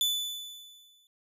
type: tone with exponential decay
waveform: 40% pulse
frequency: 3488 Hz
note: A7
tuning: 16 cents flat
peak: -22 dBFS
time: 0.01-1.07 s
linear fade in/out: 1 ms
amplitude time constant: 230 ms
effects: none